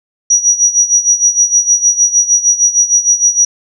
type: tone with tremolo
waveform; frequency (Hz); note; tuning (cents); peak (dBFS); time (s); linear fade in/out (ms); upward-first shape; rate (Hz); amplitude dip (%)
sine; 5800; F#8; -35; -4; 0.3-3.45; 5; sine; 6.5; 80
effects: none